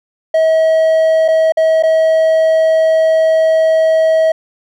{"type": "tone with dropouts", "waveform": "triangle", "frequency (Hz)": 641, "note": "E5", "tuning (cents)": -49, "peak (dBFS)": -6, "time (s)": [0.34, 4.32], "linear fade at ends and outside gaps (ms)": 5, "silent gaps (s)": [[1.281, 1.284], [1.522, 1.571], [1.826, 1.834]], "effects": []}